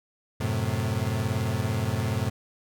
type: chord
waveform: 35% pulse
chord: F# diminished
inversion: none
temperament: equal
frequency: 92.5 / 110 / 130.81 Hz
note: F#2 / A2 / C3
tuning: 0 / 0 / 0 cents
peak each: -29 / -26 / -29 dBFS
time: 0.4-2.3 s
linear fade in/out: 10 ms
effects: none